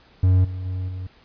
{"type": "tone with level steps", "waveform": "triangle", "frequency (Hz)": 92.5, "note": "F#2", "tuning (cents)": 0, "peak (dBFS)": [-11, -25, -22, -26], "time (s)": [0.23, 1.07], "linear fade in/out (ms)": 5, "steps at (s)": [0.44, 0.65, 0.88], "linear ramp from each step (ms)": 10, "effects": ["pink hiss -54 dBFS RMS until 1.24 s", "resampled to 11025 Hz"]}